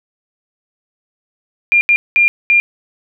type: tone bursts at uneven times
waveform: sine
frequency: 2399 Hz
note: D7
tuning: 36 cents sharp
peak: -7 dBFS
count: 4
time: 1.72-1.81 / 1.89-1.96 / 2.16-2.28 / 2.5-2.6 s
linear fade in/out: 0 ms
effects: none